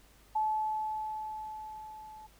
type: tone with level ramp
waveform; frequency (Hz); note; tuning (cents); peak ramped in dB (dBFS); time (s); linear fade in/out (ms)
sine; 864; A5; -32; -26 to -47; 0.35-2.27; 10
effects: added 50 Hz sine -62 dBFS peak until 2.39 s + pink hiss -62 dBFS RMS until 2.39 s